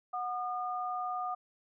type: tone pair together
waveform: sine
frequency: 732.7 / 1216 Hz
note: F#5 / D#6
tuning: -17 / -40 cents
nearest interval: major sixth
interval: 877 cents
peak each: -35 / -36 dBFS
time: 0.13-1.35 s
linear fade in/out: 10 ms
effects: none